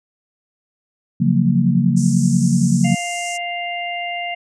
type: chord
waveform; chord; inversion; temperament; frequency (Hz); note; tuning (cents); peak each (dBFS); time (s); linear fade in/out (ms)
sine; Gb major seventh; second; equal with one note detuned; 138.59 / 174.61 / 185 / 230.3; Db3 / F3 / Gb3 / Bb3; 0 / 0 / 0 / -21; -18; 1.2-2.95; 10
type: band-pass noise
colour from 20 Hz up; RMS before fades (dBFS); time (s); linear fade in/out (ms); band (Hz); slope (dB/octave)
white; -32; 1.96-3.38; 20; 5700 to 8600; 48
type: harmonic tone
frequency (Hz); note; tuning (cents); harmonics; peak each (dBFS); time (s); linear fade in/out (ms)
698.5; F5; 0; 1 / 3 / 4; -25 / -27 / -29; 2.84-4.35; 10
effects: none